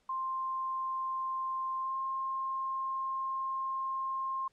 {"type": "tone with pitch glide", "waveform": "sine", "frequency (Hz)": [1050, 1062.2], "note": ["C6", "C6"], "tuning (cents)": [6, 26], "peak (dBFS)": -32, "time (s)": [0.09, 4.48], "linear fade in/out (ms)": 5, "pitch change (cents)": 20, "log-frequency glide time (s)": [1.79, 1.97], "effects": ["pink hiss -73 dBFS RMS until 4.52 s", "low-pass 8000 Hz 12 dB/octave"]}